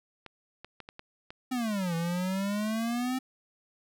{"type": "clicks", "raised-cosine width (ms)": 0.3, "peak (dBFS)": -27, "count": 6, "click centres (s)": [0.263, 0.646, 0.803, 0.889, 0.994, 1.305]}
{"type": "exponential two-way sweep", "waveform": "square", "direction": "down then up", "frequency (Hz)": [261.6, 164.81, 261.6], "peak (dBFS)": -29, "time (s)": [1.51, 3.19], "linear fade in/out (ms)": 10, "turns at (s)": 1.95}
{"effects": []}